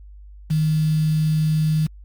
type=tone with quantisation; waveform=sine; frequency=155.7 Hz; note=D#3; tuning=2 cents sharp; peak=-16 dBFS; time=0.5-1.87 s; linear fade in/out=10 ms; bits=6; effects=added 50 Hz sine -39 dBFS peak until 2.04 s + Opus 48 kbps

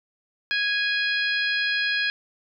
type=harmonic tone; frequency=828 Hz; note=G#5; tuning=5 cents flat; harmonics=2 / 3 / 4 / 5 / 6; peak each=-24 / -28 / -30 / -32 / -34 dBFS; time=0.51-2.1 s; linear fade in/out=0 ms; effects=none

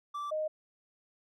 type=tone pair in turn; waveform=triangle / sine; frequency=1167 / 619.5 Hz; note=D6 / D#5; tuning=-11 / -8 cents; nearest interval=major seventh; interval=1097 cents; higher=first; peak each=-33 / -30 dBFS; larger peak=second; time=0.14-0.31 / 0.31-0.48 s; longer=neither; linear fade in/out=10 ms; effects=none

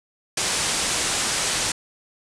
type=low-pass noise; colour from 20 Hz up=white; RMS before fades=-24 dBFS; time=0.37-1.72 s; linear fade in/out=5 ms; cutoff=9400 Hz; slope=48 dB/octave; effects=none

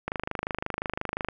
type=click train; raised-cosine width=0.5 ms; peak=-14 dBFS; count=32; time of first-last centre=0.08-1.286 s; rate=25.7 Hz; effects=none

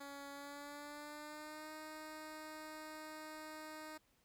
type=tone with pitch glide; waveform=10% pulse; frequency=281.1 to 310.1 Hz; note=C#4 to D#4; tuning=+24 to -6 cents; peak=-40 dBFS; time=0-3.98 s; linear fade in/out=10 ms; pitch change=+170 cents; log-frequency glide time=0.31-1.72 s; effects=pink hiss -75 dBFS RMS until 4.24 s

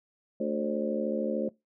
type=harmonic tone with a mistuned harmonic; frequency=73.42 Hz; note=D2; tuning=in tune; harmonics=3 / 4 / 5 / 6 / 7 / 8; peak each=-32 / -36 / -35 / -38 / -32 / -38 dBFS; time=0.4-1.49 s; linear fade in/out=5 ms; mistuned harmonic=7; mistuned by=+55 cents; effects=noise-tail reverb RT60 0.2 s tail -22 dB re dry

